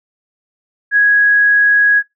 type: tone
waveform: sine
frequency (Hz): 1661.2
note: G#6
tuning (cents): 0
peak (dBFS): -7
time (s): 0.91-2.03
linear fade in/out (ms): 50
effects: noise-tail reverb RT60 0.2 s tail -23 dB re dry